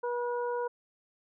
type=harmonic tone; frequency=483.7 Hz; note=B4; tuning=36 cents flat; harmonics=1 / 2 / 3; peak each=-31 / -35 / -43 dBFS; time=0.03-0.68 s; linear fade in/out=10 ms; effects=none